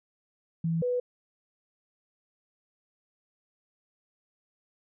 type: tone pair in turn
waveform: sine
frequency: 164.81 / 493.9 Hz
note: E3 / B4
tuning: 0 / 0 cents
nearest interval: octave + perfect fifth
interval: 1900 cents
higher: second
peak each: -25 dBFS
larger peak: neither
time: 0.64-0.82 / 0.82-1 s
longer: neither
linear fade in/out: 5 ms
effects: none